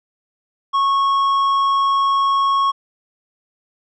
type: tone with tanh clipping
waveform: sine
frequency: 1100 Hz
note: C#6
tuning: 14 cents flat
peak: -15 dBFS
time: 0.73-2.72 s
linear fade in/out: 20 ms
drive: 7 dB
effects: none